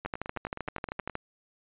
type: two click trains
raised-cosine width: 0.5 ms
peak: -17 / -22 dBFS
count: 15 / 11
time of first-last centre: 0.06-1.154 / 0.05-1.097 s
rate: 12.8 / 9.55 Hz
effects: resampled to 8000 Hz